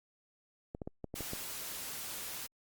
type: clicks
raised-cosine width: 2 ms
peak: -26 dBFS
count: 7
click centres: 0.749 / 0.818 / 0.875 / 1.043 / 1.141 / 1.207 / 1.334 s
type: noise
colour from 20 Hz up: white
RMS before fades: -42 dBFS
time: 1.15-2.47 s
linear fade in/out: 10 ms
effects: Opus 48 kbps